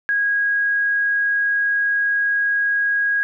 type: tone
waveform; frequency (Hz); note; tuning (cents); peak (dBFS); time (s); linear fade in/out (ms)
sine; 1645; G#6; -17; -16; 0.09-3.23; 0
effects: none